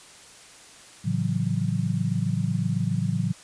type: chord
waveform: sine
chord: F# minor seventh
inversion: first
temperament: just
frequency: 111 / 138.75 / 166.5 / 185 Hz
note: A2 / C#3 / E3 / F#3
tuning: +16 / +2 / +18 / 0 cents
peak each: -28 dBFS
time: 1.04-3.33 s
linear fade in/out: 20 ms
effects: white hiss -48 dBFS RMS until 3.43 s + resampled to 22050 Hz